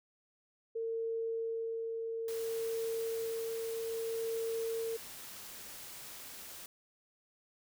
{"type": "tone with tremolo", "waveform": "sine", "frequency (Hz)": 454.4, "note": "A#4", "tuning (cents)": -44, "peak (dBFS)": -33, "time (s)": [0.75, 4.97], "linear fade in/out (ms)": 10, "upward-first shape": "sine", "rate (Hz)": 0.6, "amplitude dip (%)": 25}
{"type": "noise", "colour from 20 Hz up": "white", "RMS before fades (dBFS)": -48, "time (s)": [2.28, 6.66], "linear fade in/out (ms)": 2}
{"effects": []}